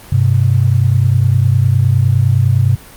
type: tone pair together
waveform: sine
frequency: 98.9 / 128.71 Hz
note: G2 / C3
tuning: +16 / -28 cents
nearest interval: perfect fourth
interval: 456 cents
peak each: -11 dBFS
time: 0.12-2.76 s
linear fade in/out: 5 ms
effects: pink hiss -37 dBFS RMS until 2.96 s + Opus 32 kbps